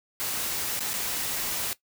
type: noise with dropouts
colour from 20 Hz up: white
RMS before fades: -30 dBFS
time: 0.2-1.73 s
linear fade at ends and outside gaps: 0 ms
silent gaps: 0.793-0.806 / 0.933-0.939 s
effects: noise-tail reverb RT60 0.1 s tail -17 dB re dry